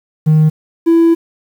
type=tone pair in turn; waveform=triangle; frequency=155.3 / 332.7 Hz; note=D#3 / E4; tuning=-3 / +16 cents; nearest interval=octave + minor second; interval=1319 cents; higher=second; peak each=-3 dBFS; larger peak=neither; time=0.26-0.5 / 0.86-1.15 s; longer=second; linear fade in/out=20 ms; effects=tanh soft clip ceiling -1 dBFS + 7-bit